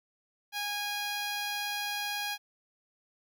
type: tone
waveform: 10% pulse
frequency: 822 Hz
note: G#5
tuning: 18 cents flat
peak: -24 dBFS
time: 0.52-2.38 s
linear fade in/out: 50 ms
effects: none